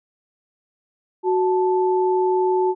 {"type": "tone pair together", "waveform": "sine", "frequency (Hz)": [370, 877], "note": ["F#4", "A5"], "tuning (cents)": [0, -6], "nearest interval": "octave + minor third", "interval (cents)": 1494, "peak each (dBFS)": [-17, -22], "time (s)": [1.23, 2.75], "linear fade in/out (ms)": 50, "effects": []}